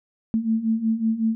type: beating tone pair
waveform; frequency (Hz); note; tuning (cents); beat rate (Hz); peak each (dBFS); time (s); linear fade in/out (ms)
sine; 220 / 225.4; A3 / A3; 0 / +42; 5.4; -25 / -21; 0.34-1.35; 0
effects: none